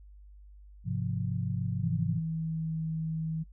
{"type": "chord", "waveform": "sine", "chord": "F minor", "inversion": "first", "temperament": "equal", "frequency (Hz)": [103.83, 130.81, 174.61], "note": ["Ab2", "C3", "F3"], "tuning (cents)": [0, 0, 0], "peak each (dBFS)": [-33, -33, -34], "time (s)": [0.84, 2.21], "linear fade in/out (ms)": 50}
{"type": "tone with pitch glide", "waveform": "sine", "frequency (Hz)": [162.2, 160.24], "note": ["E3", "E3"], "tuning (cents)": [-28, -49], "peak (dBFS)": -30, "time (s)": [1.81, 3.44], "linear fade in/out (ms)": 20, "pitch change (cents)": -21, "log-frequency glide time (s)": [2.14, 2.83]}
{"effects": ["noise-tail reverb RT60 0.1 s tail -24 dB re dry", "added 50 Hz sine -49 dBFS peak until 3.52 s"]}